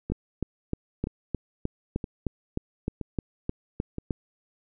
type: two click trains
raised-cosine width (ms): 3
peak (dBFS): -14 / -19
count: 14 / 5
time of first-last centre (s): 0.12-4.108 / 0.1-3.983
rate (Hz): 3.26 / 1.03
effects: none